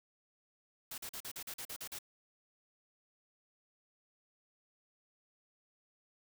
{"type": "noise bursts", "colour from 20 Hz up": "white", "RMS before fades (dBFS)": -44, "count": 10, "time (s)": [0.91, 1.988], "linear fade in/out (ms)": 5, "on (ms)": 70, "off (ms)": 42, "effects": []}